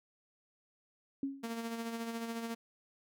sine tone with exponential decay, 274.4 Hz, C#4, 17 cents flat, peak -30 dBFS, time 1.23-1.55 s, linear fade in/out 2 ms, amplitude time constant 69 ms
sawtooth tone with tremolo, 230 Hz, A#3, 23 cents flat, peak -32 dBFS, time 1.43-2.55 s, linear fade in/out 10 ms, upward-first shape sine, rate 14 Hz, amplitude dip 45%
effects none

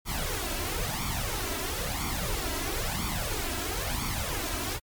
pink noise with flanger, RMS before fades -31 dBFS, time 0.05-4.8 s, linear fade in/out 50 ms, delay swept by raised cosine 0.88 to 3.08 ms, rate 1 Hz, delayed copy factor +0.7, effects MP3 96 kbps

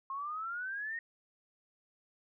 sine exponential sweep, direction up, 1066 to 1877 Hz, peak -36 dBFS, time 0.1-0.99 s, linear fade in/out 2 ms, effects none

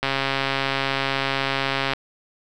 click train, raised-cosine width 0.3 ms, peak -6 dBFS, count 260, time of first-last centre 0.03-1.934 s, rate 136 Hz, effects none

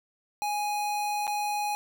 square tone with dropouts, 830.6 Hz, G#5, in tune, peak -28 dBFS, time 0.42-1.75 s, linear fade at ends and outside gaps 0 ms, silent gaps 1.269-1.277 s, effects none

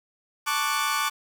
sawtooth chord, D major seventh, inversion second, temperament equal, 880 / 1108.7 / 1174.7 / 1480 Hz, A5 / C#6 / D6 / F#6, 0 / 0 / 0 / 0 cents, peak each -28 / -26 / -23 / -27 dBFS, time 0.46-1.1 s, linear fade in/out 20 ms, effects 8-bit

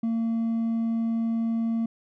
sine tone with hard clipping, 228 Hz, A#3, 38 cents flat, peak -24 dBFS, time 0.03-1.86 s, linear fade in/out 5 ms, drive 2 dB, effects none

